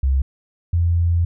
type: tone pair in turn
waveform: sine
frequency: 66.9 / 85.39 Hz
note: C2 / F2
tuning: +39 / -38 cents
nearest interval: major third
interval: 423 cents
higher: second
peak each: -14 dBFS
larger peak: neither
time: 0.03-0.22 / 0.73-1.25 s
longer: second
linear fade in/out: 5 ms
effects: none